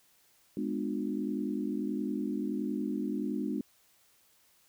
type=chord; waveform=sine; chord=G# diminished seventh; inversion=none; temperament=just; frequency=207.7 / 249.2 / 299 / 358.8 Hz; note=G#3 / B3 / D4 / F4; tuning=0 / +16 / +31 / +47 cents; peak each=-35 / -36 / -35 / -40 dBFS; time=0.57-3.61 s; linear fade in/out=2 ms; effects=white hiss -66 dBFS RMS until 4.68 s